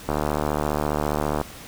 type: click train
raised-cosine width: 1 ms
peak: -9 dBFS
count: 100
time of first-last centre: 0.09-1.414 s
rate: 74.8 Hz
effects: pink hiss -41 dBFS RMS until 1.67 s